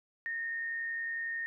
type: tone with amplitude modulation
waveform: sine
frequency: 1839 Hz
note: A#6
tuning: 24 cents flat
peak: -32 dBFS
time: 0.26-1.46 s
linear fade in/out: 0 ms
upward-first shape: sine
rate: 131 Hz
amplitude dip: 30%
effects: none